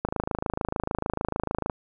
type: click train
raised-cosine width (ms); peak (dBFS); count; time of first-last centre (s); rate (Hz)
1; -12; 45; 0.05-1.698; 26.7
effects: none